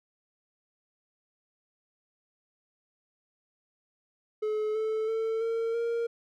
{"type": "tone with pitch steps", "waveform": "triangle", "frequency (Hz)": [428.6, 437.6, 446.8, 456.2, 465.8], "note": ["A4", "A4", "A4", "A#4", "A#4"], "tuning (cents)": [-45, -9, 27, -37, -1], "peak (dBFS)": -25, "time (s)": [4.42, 6.07], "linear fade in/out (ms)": 10, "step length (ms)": 330, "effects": []}